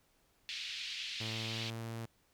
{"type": "band-pass noise", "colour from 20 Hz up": "white", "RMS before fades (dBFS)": -42, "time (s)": [0.49, 1.7], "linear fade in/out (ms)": 0, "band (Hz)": [2400, 4100], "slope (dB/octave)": 24}
{"type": "tone with pitch glide", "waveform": "sawtooth", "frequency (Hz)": [111.5, 114.37], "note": ["A2", "A#2"], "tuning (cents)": [23, -33], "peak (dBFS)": -36, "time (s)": [1.2, 2.06], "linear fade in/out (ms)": 10, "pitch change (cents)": 44, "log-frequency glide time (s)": [1.34, 1.78]}
{"effects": ["pink hiss -72 dBFS RMS until 2.33 s"]}